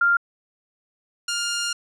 sine / 10% pulse tone pair in turn, 1396 / 1405.7 Hz, F6 / F6, -1 / +11 cents, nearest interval unison, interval 12 cents, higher second, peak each -15 dBFS, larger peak neither, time 0.01-0.17 / 1.28-1.73 s, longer second, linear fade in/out 5 ms, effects low-pass 9000 Hz 12 dB/octave

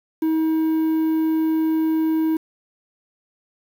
triangle tone with quantisation, 318.5 Hz, D#4, 41 cents sharp, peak -15 dBFS, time 0.22-2.37 s, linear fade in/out 5 ms, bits 7, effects none

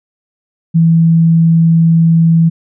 sine tone, 164.81 Hz, E3, in tune, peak -5 dBFS, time 0.74-2.5 s, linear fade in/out 20 ms, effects none

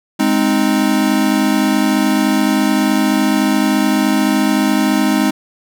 square chord, Ab major, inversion none, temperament equal, 207.7 / 261.6 / 311.1 Hz, Ab3 / C4 / Eb4, 0 / 0 / 0 cents, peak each -17 dBFS, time 0.19-5.31 s, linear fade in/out 10 ms, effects none

